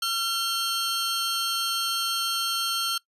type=tone cluster; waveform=40% pulse; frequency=1368 / 3153 / 4346 Hz; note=F6 / G7 / C#8; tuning=-36 / +9 / -35 cents; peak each=-28 dBFS; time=0.02-2.98 s; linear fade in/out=5 ms; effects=noise-tail reverb RT60 0.1 s tail -21 dB re dry + resampled to 32000 Hz